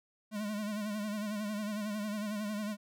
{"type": "tone with vibrato", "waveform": "square", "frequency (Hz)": 209.7, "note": "G#3", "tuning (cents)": 17, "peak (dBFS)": -35, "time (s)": [0.31, 2.77], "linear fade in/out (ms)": 50, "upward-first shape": "sine", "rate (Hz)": 11, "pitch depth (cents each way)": 61, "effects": []}